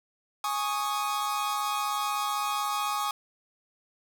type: chord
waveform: 45% pulse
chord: Ab suspended fourth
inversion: none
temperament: equal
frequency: 830.6 / 1108.7 / 1244.5 Hz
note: Ab5 / Db6 / Eb6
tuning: 0 / 0 / 0 cents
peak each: -32 dBFS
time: 0.44-3.11 s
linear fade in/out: 2 ms
effects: none